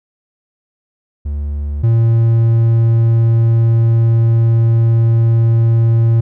triangle tone pair in turn, 72.6 / 114.71 Hz, D2 / A#2, -19 / -27 cents, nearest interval minor sixth, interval 792 cents, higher second, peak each -15 / -6 dBFS, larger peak second, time 1.25-1.83 / 1.83-6.21 s, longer second, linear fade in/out 10 ms, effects none

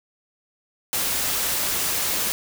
white noise, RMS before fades -24 dBFS, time 0.93-2.32 s, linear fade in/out 0 ms, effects none

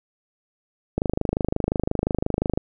click train, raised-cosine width 2 ms, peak -8 dBFS, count 42, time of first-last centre 0.98-2.575 s, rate 25.7 Hz, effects none

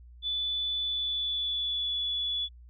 sine tone with pitch glide, 3480 to 3424 Hz, A7 to A7, -20 to -48 cents, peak -28 dBFS, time 0.22-2.49 s, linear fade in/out 50 ms, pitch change -28 cents, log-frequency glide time 0.82-1.96 s, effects added 60 Hz sine -48 dBFS peak until 2.69 s

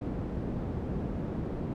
white low-pass noise, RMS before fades -34 dBFS, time 0.01-1.74 s, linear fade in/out 10 ms, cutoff 280 Hz, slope 12 dB/octave, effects none

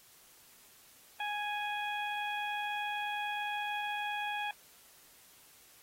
harmonic tone, 830.6 Hz, G#5, in tune, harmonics 1 / 2 / 3 / 4, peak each -36 / -40 / -40 / -44 dBFS, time 1.2-4.51 s, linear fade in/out 2 ms, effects white hiss -60 dBFS RMS until 5.82 s + AAC 48 kbps

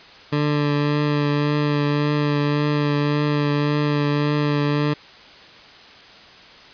20% pulse tone with vibrato, 146.83 Hz, D3, in tune, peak -13 dBFS, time 0.32-4.94 s, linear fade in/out 10 ms, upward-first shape triangle, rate 1.8 Hz, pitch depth 19 cents each way, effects white hiss -44 dBFS RMS until 6.73 s + resampled to 11025 Hz

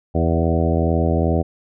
harmonic tone with a mistuned harmonic, 82.41 Hz, E2, in tune, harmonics 1 / 2 / 3 / 4 / 5 / 6 / 7 / 8 / 9, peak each -19 / -22 / -24 / -25 / -26 / -27 / -27 / -28 / -29 dBFS, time 0.14-1.43 s, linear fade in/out 20 ms, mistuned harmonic 7, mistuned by +19 cents, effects none

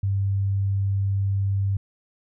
sine tone, 98.4 Hz, G2, 7 cents sharp, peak -20 dBFS, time 0.03-1.77 s, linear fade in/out 5 ms, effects none

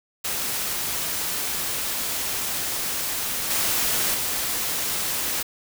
white noise with level steps, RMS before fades -27 / -23 / -26 dBFS, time 0.24-5.43 s, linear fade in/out 10 ms, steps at 3.5 / 4.14 s, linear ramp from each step 5 ms, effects none

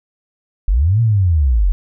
sine linear two-way sweep, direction up then down, 39.48 to 118.3 to 39.48 Hz, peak -10 dBFS, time 0.68-1.72 s, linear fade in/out 0 ms, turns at 1.01 s, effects none

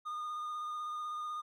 triangle tone with vibrato, 1222 Hz, D#6, 32 cents flat, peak -35 dBFS, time 0.05-1.42 s, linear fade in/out 20 ms, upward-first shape sine, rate 16 Hz, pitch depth 17 cents each way, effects none

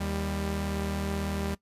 sawtooth tone pair together, 78.54 / 197.9 Hz, D#2 / G3, +17 / +17 cents, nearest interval octave + major third, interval 1600 cents, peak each -28 dBFS, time 0-1.55 s, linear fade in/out 10 ms, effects noise-tail reverb RT60 0.1 s tail -19 dB re dry + resampled to 32000 Hz

